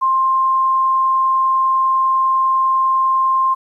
sine tone, 1055 Hz, C6, 14 cents sharp, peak -12 dBFS, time 0.01-3.55 s, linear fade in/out 20 ms, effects 9-bit

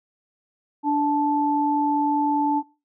sine tone pair together, 292.4 / 875 Hz, D4 / A5, -7 / -10 cents, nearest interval octave + perfect fifth, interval 1897 cents, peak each -21 dBFS, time 0.83-2.63 s, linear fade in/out 50 ms, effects noise-tail reverb RT60 0.3 s tail -20 dB re dry

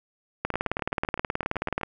two click trains, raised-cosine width 0.5 ms, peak -22 / -10 dBFS, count 11 / 27, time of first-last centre 0.54-1.812 / 0.45-1.833 s, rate 7.86 / 18.8 Hz, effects none

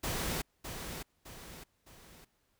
pink noise with echo, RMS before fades -35 dBFS, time 0.03-0.42 s, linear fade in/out 10 ms, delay 610 ms, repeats 3, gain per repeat -7 dB, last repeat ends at 2.25 s, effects pink hiss -75 dBFS RMS until 2.59 s

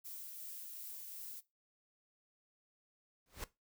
violet noise with tremolo, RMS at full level -47 dBFS, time 0.04-1.41 s, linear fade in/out 20 ms, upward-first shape triangle, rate 2.7 Hz, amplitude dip 25%
pink noise with exponential growth, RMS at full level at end -40 dBFS, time 3.26-3.44 s, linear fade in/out 1 ms, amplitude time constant 38 ms
effects noise-tail reverb RT60 0.2 s tail -17 dB re dry

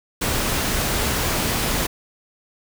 pink noise, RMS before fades -22 dBFS, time 0.21-1.87 s, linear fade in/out 10 ms, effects none

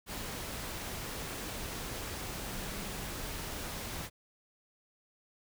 sine tone in noise, 194.7 Hz, G3, 12 cents flat, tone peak -48 dBFS, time 2.37-3.18 s, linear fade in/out 50 ms, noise pink, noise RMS -40 dBFS, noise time 0.06-4.1 s, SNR -11 dB, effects none

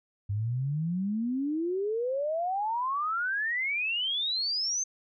sine exponential sweep, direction up, 98 to 6350 Hz, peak -27 dBFS, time 0.29-4.84 s, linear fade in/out 10 ms, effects none

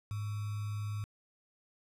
sine tone with sample-and-hold, 104.4 Hz, G#2, 10 cents sharp, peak -34 dBFS, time 0.11-1.04 s, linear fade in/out 0 ms, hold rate 1225 Hz, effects resampled to 32000 Hz

